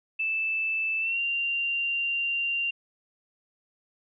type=tone with pitch glide; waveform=sine; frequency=2637 to 2775 Hz; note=E7 to F7; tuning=0 to -12 cents; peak=-25 dBFS; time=0.19-2.71 s; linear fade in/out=10 ms; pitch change=+88 cents; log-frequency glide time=1-1.2 s; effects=none